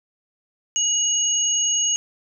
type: tone pair together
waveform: sine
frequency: 2900 / 6590 Hz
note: F#7 / G#8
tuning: -35 / -14 cents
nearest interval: octave + major second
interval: 1421 cents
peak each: -24 / -19 dBFS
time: 0.76-1.96 s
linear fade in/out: 0 ms
effects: none